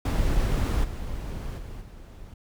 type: noise with level steps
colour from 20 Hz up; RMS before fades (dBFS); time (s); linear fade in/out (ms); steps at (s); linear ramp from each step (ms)
brown; -23 / -33 / -38 / -43; 0.05-2.34; 5; 0.83 / 1.57 / 1.8; 20
effects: none